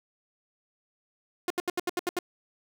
sawtooth tone bursts, 356 Hz, F4, 33 cents sharp, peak -22 dBFS, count 8, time 1.48-2.189 s, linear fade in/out 2 ms, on 23 ms, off 75 ms, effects none

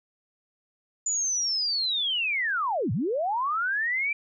sine linear two-way sweep, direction down then up, 7050 to 93.9 to 2366 Hz, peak -24 dBFS, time 1.06-4.13 s, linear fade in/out 5 ms, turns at 2.92 s, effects none

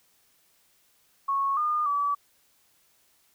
sine tone with pitch steps, 1102 / 1215 / 1148 Hz, C#6 / D#6 / D6, -11 / -42 / -40 cents, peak -23 dBFS, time 1.28-2.15 s, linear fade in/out 10 ms, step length 290 ms, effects white hiss -65 dBFS RMS until 3.34 s

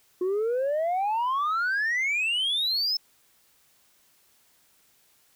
sine exponential sweep, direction up, 355.6 to 5300 Hz, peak -21 dBFS, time 0.21-2.97 s, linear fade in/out 5 ms, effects tanh soft clip ceiling -22 dBFS + white hiss -63 dBFS RMS until 5.35 s

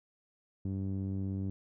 sawtooth tone with low-pass filter, 96.6 Hz, G2, 25 cents flat, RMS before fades -35 dBFS, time 0.65-1.5 s, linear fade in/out 0 ms, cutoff 260 Hz, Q 1.7, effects none

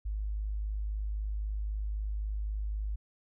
sine tone, 51.91 Hz, G#1, in tune, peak -31 dBFS, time 0.05-2.96 s, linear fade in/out 10 ms, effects none

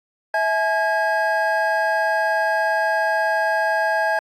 triangle tone cluster, 652 / 851 / 1634 Hz, E5 / G#5 / G#6, -19 / +42 / -29 cents, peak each -20 dBFS, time 0.34-4.19 s, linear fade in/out 2 ms, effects AAC 64 kbps

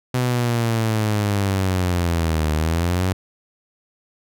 sawtooth linear two-way sweep, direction down then up, 126.7 to 76.1 to 94.9 Hz, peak -14 dBFS, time 0.14-3.13 s, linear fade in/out 5 ms, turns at 2.52 s, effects none

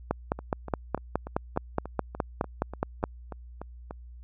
two click trains, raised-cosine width 1 ms, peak -23 / -11 dBFS, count 13 / 15, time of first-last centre 0.39-3.909 / 0.11-3.039 s, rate 3.41 / 4.78 Hz, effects added 60 Hz sine -43 dBFS peak until 4.23 s

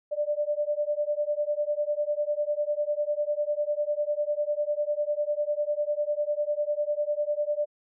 sine beating tone pair, 587.3 / 597.3 Hz, D5 / D5, 0 / +29 cents, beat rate 10 Hz, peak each -28 dBFS, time 0.11-7.66 s, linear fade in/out 20 ms, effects none

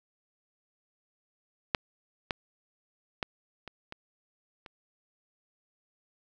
clicks, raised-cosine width 0.3 ms, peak -8 / -13 / -14 / -25 / -24 / -29 dBFS, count 6, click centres 1.748 / 2.308 / 3.228 / 3.677 / 3.924 / 4.662 s, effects none

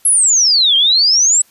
sine exponential two-way sweep, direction down then up, 11290 to 3136 to 7960 Hz, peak -8 dBFS, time 0.05-1.42 s, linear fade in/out 5 ms, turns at 0.76 s, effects white hiss -51 dBFS RMS until 1.5 s + resampled to 32000 Hz

